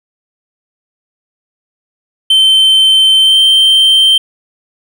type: tone with pitch glide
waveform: triangle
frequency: 3097 to 3129 Hz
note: G7 to G7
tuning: -22 to -4 cents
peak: -3 dBFS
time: 2.3-4.18 s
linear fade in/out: 5 ms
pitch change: +18 cents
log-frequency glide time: 3.19-3.38 s
effects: none